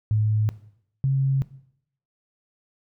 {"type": "tone pair in turn", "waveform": "sine", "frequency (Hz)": [107.4, 135.35], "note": ["A2", "C#3"], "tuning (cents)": [-41, -41], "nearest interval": "major third", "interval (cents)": 400, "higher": "second", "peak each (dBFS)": -18, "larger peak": "neither", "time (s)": [[0.11, 0.49], [1.04, 1.42]], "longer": "neither", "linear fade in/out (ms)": 0, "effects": ["noise-tail reverb RT60 0.7 s tail -17 dB re dry"]}